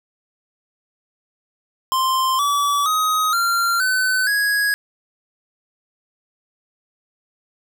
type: tone with pitch steps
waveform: square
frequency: 1046.5 / 1147.8 / 1259 / 1380.9 / 1514.6 / 1661.2 Hz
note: C6 / D6 / D#6 / F6 / F#6 / G#6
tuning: 0 / -40 / +20 / -20 / +40 / 0 cents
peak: -17 dBFS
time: 1.92-4.74 s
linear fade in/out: 0 ms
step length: 470 ms
effects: none